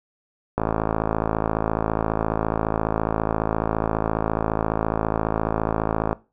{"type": "click train", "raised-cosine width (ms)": 1, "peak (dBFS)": -7, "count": 304, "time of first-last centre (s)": [0.58, 6.129], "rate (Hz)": 54.6, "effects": ["noise-tail reverb RT60 0.3 s tail -20 dB re dry"]}